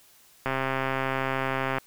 click train, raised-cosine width 0.5 ms, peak -12 dBFS, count 177, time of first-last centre 0.46-1.783 s, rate 133 Hz, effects white hiss -57 dBFS RMS until 1.86 s

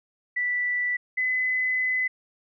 sine tone pair in turn, 1970 / 2018 Hz, B6 / B6, -5 / +37 cents, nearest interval unison, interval 42 cents, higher second, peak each -23 / -22 dBFS, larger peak second, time 0.36-0.97 / 1.17-2.08 s, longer second, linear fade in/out 10 ms, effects none

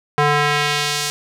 square tone with band-pass filter sweep, 147 Hz, D3, 2 cents sharp, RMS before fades -18 dBFS, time 0.18-1.1 s, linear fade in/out 0 ms, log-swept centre 1100 to 6400 Hz, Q 0.85, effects none

